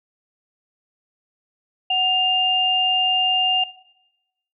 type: tone pair together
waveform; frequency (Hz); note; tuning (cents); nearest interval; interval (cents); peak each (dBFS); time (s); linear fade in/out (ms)
sine; 742.9 / 2805; F#5 / F7; +7 / +7; octave + major seventh; 2300; -23 / -18; 1.9-3.64; 5
effects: noise-tail reverb RT60 0.9 s tail -17 dB re dry